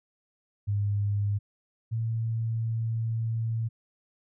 sine tone pair in turn, 102.1 / 113.42 Hz, G#2 / A#2, -29 / -47 cents, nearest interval major second, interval 182 cents, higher second, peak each -24 / -26 dBFS, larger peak first, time 0.67-1.39 / 1.91-3.69 s, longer second, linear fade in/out 20 ms, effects none

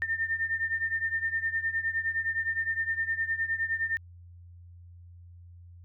sine beating tone pair, 1806 / 1815.7 Hz, A6 / A#6, +45 / -46 cents, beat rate 9.7 Hz, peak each -29 / -32 dBFS, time 0.02-3.97 s, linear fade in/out 0 ms, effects added 87 Hz sine -47 dBFS peak until 5.84 s

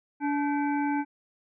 harmonic tone with a mistuned harmonic, 288.4 Hz, D4, 31 cents flat, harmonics 1 / 3 / 5 / 7 / 8, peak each -26 / -30 / -37 / -47 / -42 dBFS, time 0.2-1.05 s, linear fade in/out 50 ms, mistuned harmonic 5, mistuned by +110 cents, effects none

